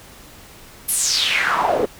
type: noise with band-pass filter sweep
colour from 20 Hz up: pink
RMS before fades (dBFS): -19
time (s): 0.88-1.86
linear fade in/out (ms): 10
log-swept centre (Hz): 12000 to 400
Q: 4.8
effects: pink hiss -43 dBFS RMS until 1.99 s

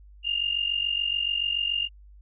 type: tone pair together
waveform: sine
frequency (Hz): 2794 / 2841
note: F7 / F7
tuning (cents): 0 / +29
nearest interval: unison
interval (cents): 29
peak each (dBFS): -27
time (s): 0.23-1.89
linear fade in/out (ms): 50
effects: added 50 Hz sine -47 dBFS peak until 2.21 s

